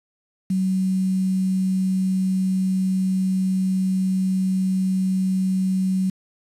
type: tone with quantisation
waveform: sine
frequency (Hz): 188.2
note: F#3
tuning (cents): +30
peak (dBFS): -18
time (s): 0.5-6.1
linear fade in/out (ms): 5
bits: 7
effects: resampled to 32000 Hz